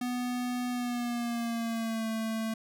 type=tone with pitch glide; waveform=square; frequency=247 to 222.6 Hz; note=B3 to A3; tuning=0 to +20 cents; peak=-31 dBFS; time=0.01-2.54 s; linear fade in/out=5 ms; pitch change=-180 cents; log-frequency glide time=0.7-2.07 s; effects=none